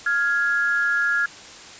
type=tone pair together; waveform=sine; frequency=1404 / 1669.6 Hz; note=F6 / G#6; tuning=+9 / +9 cents; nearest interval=minor third; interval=300 cents; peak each=-21 dBFS; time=0.06-1.26 s; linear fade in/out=5 ms; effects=white hiss -41 dBFS RMS until 1.79 s + resampled to 16000 Hz